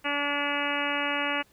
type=harmonic tone; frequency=287.6 Hz; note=D4; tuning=36 cents flat; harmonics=1 / 2 / 3 / 4 / 5 / 6 / 7 / 8 / 9 / 10; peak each=-35 / -35 / -35 / -35 / -35 / -35 / -35 / -35 / -35 / -35 dBFS; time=0.04-1.43 s; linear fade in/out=20 ms; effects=pink hiss -62 dBFS RMS until 1.52 s